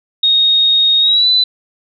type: tone with pitch glide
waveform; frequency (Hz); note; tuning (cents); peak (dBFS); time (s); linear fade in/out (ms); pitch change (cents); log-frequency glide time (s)
sine; 3729 to 3997; A#7 to B7; 0 to +20; -8; 0.23-1.44; 5; +120; 1-1.28
effects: none